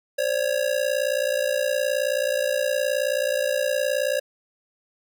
square ring-modulated tone, 554.4 Hz, C#5, in tune, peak -19 dBFS, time 0.18-4.2 s, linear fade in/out 10 ms, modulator 29.5 Hz, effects none

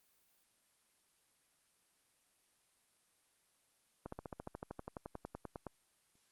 slowing click train, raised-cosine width 1 ms, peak -29 dBFS, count 20, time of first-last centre 4.06-5.667 s, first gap 64 ms, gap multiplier 1.03, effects white hiss -74 dBFS RMS until 6.31 s + Opus 32 kbps

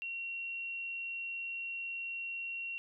sine tone, 2739 Hz, F7, 34 cents flat, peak -37 dBFS, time 0.02-2.78 s, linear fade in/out 0 ms, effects none

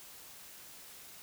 silence, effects white hiss -52 dBFS RMS until 1.22 s

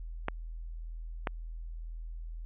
clicks, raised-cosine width 0.5 ms, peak -15 dBFS, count 2, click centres 0.284 / 1.272 s, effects added 41 Hz sine -38 dBFS peak until 2.45 s + resampled to 8000 Hz

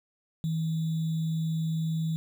sine tone with sample-and-hold, 161 Hz, E3, 41 cents flat, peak -26 dBFS, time 0.44-2.16 s, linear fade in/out 0 ms, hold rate 3675 Hz, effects none

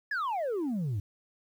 sine exponential sweep, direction down, 1760 to 93.6 Hz, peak -26 dBFS, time 0.11-1 s, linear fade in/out 5 ms, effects tanh soft clip ceiling -28 dBFS + 10-bit

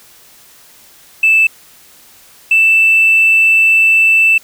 triangle tone pair in turn, 2637 / 2652 Hz, E7 / E7, 0 / +10 cents, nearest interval unison, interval 10 cents, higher second, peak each -3 / -3 dBFS, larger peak neither, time 1.23-1.47 / 2.51-4.38 s, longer second, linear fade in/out 5 ms, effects tanh soft clip ceiling -3 dBFS + white hiss -43 dBFS RMS until 4.43 s

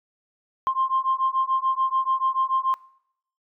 sine beating tone pair, 1052 / 1058.9 Hz, C6 / C6, +9 / +20 cents, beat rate 6.9 Hz, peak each -23 dBFS, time 0.67-2.74 s, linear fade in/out 0 ms, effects noise-tail reverb RT60 0.7 s tail -21 dB re dry + tanh soft clip ceiling -13 dBFS

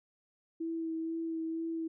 sine tone with vibrato, 326.4 Hz, E4, 17 cents flat, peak -33 dBFS, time 0.6-1.88 s, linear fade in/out 10 ms, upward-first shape sine, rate 2.1 Hz, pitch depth 16 cents each way, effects none

